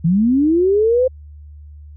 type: linear sweep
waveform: sine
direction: up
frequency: 155.56 to 523.3 Hz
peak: -11 dBFS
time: 0.04-1.08 s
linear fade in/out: 10 ms
effects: added 74 Hz sine -35 dBFS peak until 1.96 s